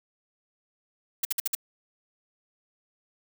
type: noise bursts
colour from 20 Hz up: blue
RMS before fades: -26 dBFS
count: 5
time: 1.23-1.551 s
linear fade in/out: 5 ms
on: 21 ms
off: 54 ms
effects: none